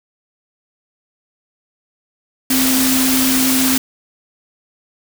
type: tone in noise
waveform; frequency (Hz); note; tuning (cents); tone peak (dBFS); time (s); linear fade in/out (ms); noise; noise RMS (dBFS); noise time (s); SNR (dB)
sine; 261; C4; -4; -15; 2.5-3.78; 5; white; -17; 2.5-3.78; -1
effects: none